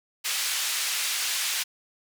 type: band-pass noise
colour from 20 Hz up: pink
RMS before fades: -28 dBFS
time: 0.24-1.64 s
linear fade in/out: 20 ms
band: 2300 to 12000 Hz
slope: 12 dB/octave
effects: none